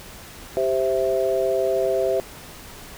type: chord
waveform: sine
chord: C major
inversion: second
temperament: equal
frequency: 392 / 523.3 / 659.3 Hz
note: G4 / C5 / E5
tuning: 0 / 0 / 0 cents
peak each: -23 dBFS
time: 0.57-2.2 s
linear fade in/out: 0 ms
effects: pink hiss -41 dBFS RMS until 2.97 s